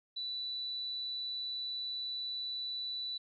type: tone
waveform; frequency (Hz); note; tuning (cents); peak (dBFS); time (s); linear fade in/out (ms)
sine; 3966; B7; +7; -36; 0.16-3.18; 10
effects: none